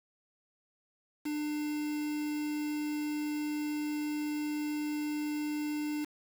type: tone with quantisation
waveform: triangle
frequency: 299.5 Hz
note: D4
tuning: 34 cents sharp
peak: -30 dBFS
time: 1.25-6.05 s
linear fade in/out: 10 ms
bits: 7
effects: none